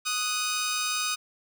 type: tone pair together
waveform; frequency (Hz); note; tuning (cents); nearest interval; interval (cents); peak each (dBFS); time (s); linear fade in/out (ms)
10% pulse; 1244.5 / 1481; D#6 / F#6; 0 / +1; minor third; 301; -19 / -25; 0.05-1.16; 20
effects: none